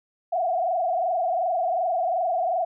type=tone with frequency modulation; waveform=sine; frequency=703 Hz; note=F5; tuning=11 cents sharp; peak=-21 dBFS; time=0.32-2.65 s; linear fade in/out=10 ms; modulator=22.7 Hz; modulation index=2.1; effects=none